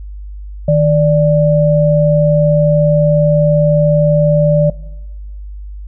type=tone pair together; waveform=sine; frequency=155.56 / 587.3 Hz; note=D#3 / D5; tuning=0 / 0 cents; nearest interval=octave + major seventh; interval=2300 cents; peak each=-10 dBFS; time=0.68-4.7 s; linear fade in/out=5 ms; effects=noise-tail reverb RT60 1.0 s tail -20 dB re dry + added 50 Hz sine -25 dBFS peak until 5.87 s